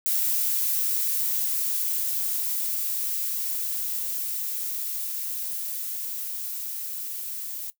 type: noise with level ramp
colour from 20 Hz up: violet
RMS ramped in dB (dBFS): -24 to -34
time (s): 0.06-7.7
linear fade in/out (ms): 0
effects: noise-tail reverb RT60 0.1 s tail -17 dB re dry